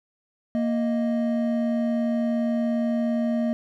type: tone pair together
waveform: triangle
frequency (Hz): 233.2 / 622.3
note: A#3 / D#5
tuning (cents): +1 / 0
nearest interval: octave + perfect fourth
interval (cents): 1699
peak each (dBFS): -20 / -27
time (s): 0.55-3.53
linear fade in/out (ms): 0
effects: none